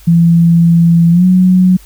sine tone with pitch glide, 168.5 to 183.75 Hz, E3 to F#3, +38 to -12 cents, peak -4 dBFS, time 0.07-1.77 s, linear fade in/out 10 ms, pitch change +150 cents, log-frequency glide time 1.11-1.25 s, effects added 50 Hz sine -37 dBFS peak until 1.85 s + white hiss -43 dBFS RMS until 1.85 s

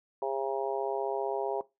harmonic tone, 135.3 Hz, C#3, 42 cents flat, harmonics 3 / 4 / 5 / 6 / 7, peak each -34 / -35 / -36 / -37 / -37 dBFS, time 0.22-1.61 s, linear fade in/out 2 ms, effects noise-tail reverb RT60 0.2 s tail -18 dB re dry

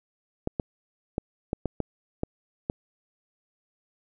clicks, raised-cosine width 2 ms, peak -13 dBFS, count 8, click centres 0.474 / 0.598 / 1.181 / 1.531 / 1.657 / 1.803 / 2.234 / 2.699 s, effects none

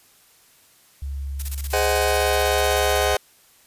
sine tone, 69.3 Hz, C#2, in tune, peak -26 dBFS, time 1.02-3.15 s, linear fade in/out 5 ms
blue noise with tremolo, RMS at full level -31 dBFS, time 1.39-3.08 s, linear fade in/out 10 ms, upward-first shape square, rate 16 Hz, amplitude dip 80%
sawtooth chord, Ab dominant seventh, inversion none, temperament just, 415.3 / 519.1 / 623 / 747.5 Hz, Ab4 / C5 / Eb5 / Gb5, 0 / -14 / +2 / +17 cents, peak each -20 dBFS, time 1.73-3.17 s, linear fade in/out 5 ms
effects white hiss -55 dBFS RMS until 3.66 s + resampled to 32000 Hz

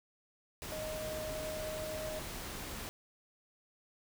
sine tone in noise, 622.3 Hz, D#5, in tune, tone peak -39 dBFS, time 0.72-2.19 s, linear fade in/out 0 ms, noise pink, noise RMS -43 dBFS, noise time 0.62-2.89 s, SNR +1 dB, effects none

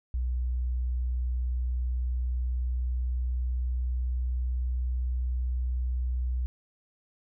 sine tone with pitch glide, 61.74 to 62.17 Hz, B1 to B1, 0 to +12 cents, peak -26 dBFS, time 0.14-6.46 s, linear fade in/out 0 ms, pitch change +12 cents, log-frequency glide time 1.41-4.96 s, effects none

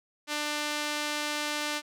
sawtooth tone with band-pass filter, 297.4 Hz, D4, 22 cents sharp, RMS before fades -32 dBFS, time 0.27-1.82 s, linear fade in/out 50 ms, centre 3800 Hz, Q 0.55, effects none

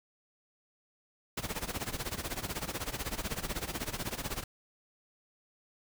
pink noise with tremolo, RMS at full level -34 dBFS, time 1.37-4.44 s, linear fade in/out 5 ms, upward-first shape sine, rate 16 Hz, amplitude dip 85%, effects none

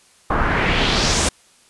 pink noise with low-pass filter sweep, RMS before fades -18 dBFS, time 0.3-1.29 s, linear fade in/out 5 ms, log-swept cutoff 1100 to 8800 Hz, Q 2.2, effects white hiss -53 dBFS RMS until 1.69 s + resampled to 24000 Hz

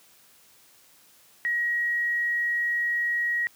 sine tone, 1900 Hz, A#6, 33 cents sharp, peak -23 dBFS, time 1.45-3.47 s, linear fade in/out 0 ms, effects white hiss -57 dBFS RMS until 3.55 s + high-pass 80 Hz 12 dB/octave

